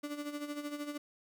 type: tone with tremolo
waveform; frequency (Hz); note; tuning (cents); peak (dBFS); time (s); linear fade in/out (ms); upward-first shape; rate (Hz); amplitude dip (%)
35% pulse; 292.7; D4; -6; -34; 0.03-0.98; 10; sine; 13; 65
effects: none